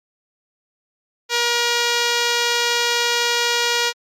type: tone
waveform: 5% pulse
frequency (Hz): 475.9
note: A#4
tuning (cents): +36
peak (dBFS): -5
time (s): 1.29-3.93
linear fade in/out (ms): 50
effects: low-pass 9000 Hz 12 dB/octave + Opus 48 kbps